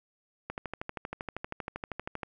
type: click train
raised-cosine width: 0.5 ms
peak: -20 dBFS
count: 23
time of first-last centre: 0.5-2.232 s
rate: 12.7 Hz
effects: none